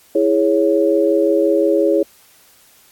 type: chord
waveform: sine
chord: C# minor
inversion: first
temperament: equal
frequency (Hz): 329.6 / 415.3 / 554.4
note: E4 / G#4 / C#5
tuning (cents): 0 / 0 / 0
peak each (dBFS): -16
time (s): 0.15-2.03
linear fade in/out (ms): 5
effects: white hiss -50 dBFS RMS until 2.91 s + AAC 64 kbps

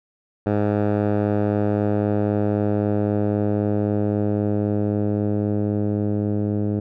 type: tone with low-pass filter sweep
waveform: 10% pulse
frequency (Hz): 103.83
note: G#2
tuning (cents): 0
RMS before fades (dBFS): -21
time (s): 0.46-6.8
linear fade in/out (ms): 5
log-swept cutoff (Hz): 1000 to 340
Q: 0.73
effects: none

